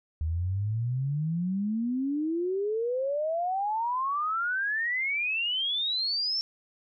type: exponential sweep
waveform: sine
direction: up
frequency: 76.6 to 5470 Hz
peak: -26 dBFS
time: 0.21-6.41 s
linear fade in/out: 0 ms
effects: none